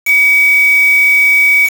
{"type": "tone with quantisation", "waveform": "sine", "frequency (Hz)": 2269, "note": "C#7", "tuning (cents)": 40, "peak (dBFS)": -6, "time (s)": [0.05, 1.7], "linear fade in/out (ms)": 50, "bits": 3, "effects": []}